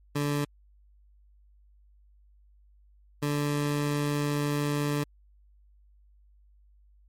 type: tone pair in turn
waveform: 20% pulse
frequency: 145.1 / 145.92 Hz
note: D3 / D3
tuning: -21 / -11 cents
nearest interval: unison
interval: 10 cents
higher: second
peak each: -21 dBFS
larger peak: neither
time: 0.15-0.45 / 3.22-5.04 s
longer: second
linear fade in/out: 10 ms
effects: added 50 Hz sine -56 dBFS peak until 7.08 s + MP3 64 kbps